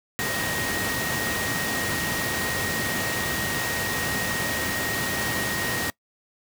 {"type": "tone in noise", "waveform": "sine", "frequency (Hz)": 1875, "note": "A#6", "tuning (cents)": 10, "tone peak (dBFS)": -30, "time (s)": [0.19, 5.9], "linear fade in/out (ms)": 0, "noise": "pink", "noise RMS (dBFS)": -27, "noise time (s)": [0.19, 5.9], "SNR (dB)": -6, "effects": ["noise-tail reverb RT60 0.1 s tail -22 dB re dry", "high-pass 100 Hz 12 dB/octave"]}